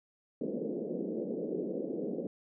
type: band-pass noise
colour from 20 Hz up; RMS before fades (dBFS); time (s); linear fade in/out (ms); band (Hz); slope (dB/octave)
white; -36; 0.41-2.27; 2; 180 to 510; 48
effects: none